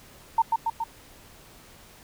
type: tone with echo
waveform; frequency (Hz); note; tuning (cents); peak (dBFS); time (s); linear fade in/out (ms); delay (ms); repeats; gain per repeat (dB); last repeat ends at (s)
sine; 910; A#5; -42; -16; 0.38-0.42; 5; 140; 3; -3; 0.84
effects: pink hiss -51 dBFS RMS until 2.03 s